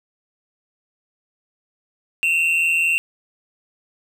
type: tone pair together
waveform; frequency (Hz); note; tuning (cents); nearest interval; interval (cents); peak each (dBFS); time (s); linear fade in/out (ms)
triangle; 2573 / 2737; E7 / F7; -43 / -36; minor second; 107; -22 / -15; 2.23-2.98; 0
effects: none